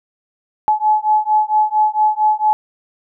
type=beating tone pair; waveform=sine; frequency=853 / 857.4 Hz; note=G#5 / A5; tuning=+46 / -45 cents; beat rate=4.4 Hz; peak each=-15 dBFS; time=0.68-2.53 s; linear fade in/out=0 ms; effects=none